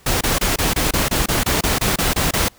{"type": "noise bursts", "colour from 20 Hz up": "pink", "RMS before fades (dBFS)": -18, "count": 14, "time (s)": [0.06, 2.485], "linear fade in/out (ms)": 5, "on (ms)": 150, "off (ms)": 25, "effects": ["pink hiss -50 dBFS RMS until 2.58 s"]}